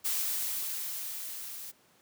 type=noise with level ramp; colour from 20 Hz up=blue; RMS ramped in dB=-30 to -43 dBFS; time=0.04-1.72 s; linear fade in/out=20 ms; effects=pink hiss -64 dBFS RMS until 2.01 s + high-pass 150 Hz 12 dB/octave